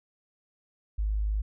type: tone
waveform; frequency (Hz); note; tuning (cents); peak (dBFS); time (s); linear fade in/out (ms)
sine; 52.1; G#1; +6; -25; 0.98-1.42; 10
effects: none